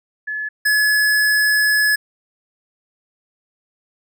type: tone pair in turn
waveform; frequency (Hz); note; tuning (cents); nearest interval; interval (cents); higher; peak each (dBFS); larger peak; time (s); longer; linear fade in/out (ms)
sine / square; 1714 / 1703.1; A6 / G#6; -46 / +43; unison; 11; first; -22 / -14; second; 0.27-0.49 / 0.65-1.96; second; 10
effects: none